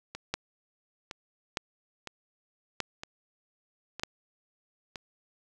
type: two click trains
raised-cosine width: 0.2 ms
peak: -21 / -12 dBFS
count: 6 / 4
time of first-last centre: 0.15-4.958 / 0.34-4.035 s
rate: 1.04 / 0.812 Hz
effects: none